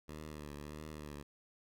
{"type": "tone with vibrato", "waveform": "10% pulse", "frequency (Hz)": 75, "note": "D2", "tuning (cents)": 37, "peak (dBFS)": -37, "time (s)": [0.08, 1.23], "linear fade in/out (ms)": 10, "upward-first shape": "triangle", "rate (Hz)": 1.6, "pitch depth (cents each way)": 64, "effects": []}